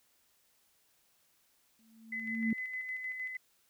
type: tone with exponential growth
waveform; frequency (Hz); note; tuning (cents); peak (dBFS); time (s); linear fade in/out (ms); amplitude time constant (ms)
sine; 224.3; A3; +34; -26; 1.79-2.53; 2; 160
type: tone with tremolo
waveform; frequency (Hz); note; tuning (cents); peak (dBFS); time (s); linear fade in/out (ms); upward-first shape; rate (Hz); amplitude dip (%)
sine; 2023; B6; +41; -35; 2.12-3.37; 5; square; 6.5; 40
effects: white hiss -71 dBFS RMS until 3.69 s